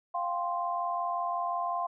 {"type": "chord", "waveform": "sine", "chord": "F suspended second", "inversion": "none", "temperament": "equal", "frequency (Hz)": [698.5, 784, 1046.5], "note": ["F5", "G5", "C6"], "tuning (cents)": [0, 0, 0], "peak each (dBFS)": [-32, -38, -32], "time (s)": [0.14, 1.87], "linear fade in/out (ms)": 10, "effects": []}